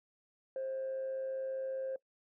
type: tone with amplitude modulation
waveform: sine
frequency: 529 Hz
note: C5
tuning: 19 cents sharp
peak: -32 dBFS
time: 0.56-1.96 s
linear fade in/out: 2 ms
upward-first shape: sine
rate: 115 Hz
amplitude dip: 35%
effects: noise-tail reverb RT60 0.1 s tail -21 dB re dry + tanh soft clip ceiling -32 dBFS